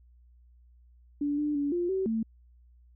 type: tone with pitch steps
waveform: sine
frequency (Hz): 289.2 / 296.7 / 286.1 / 350 / 381 / 223.5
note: D4 / D4 / D4 / F4 / G4 / A3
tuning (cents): -27 / +18 / -45 / +4 / -49 / +27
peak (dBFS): -26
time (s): 1.21-2.23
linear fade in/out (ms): 5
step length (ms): 170
effects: added 60 Hz sine -55 dBFS peak until 2.95 s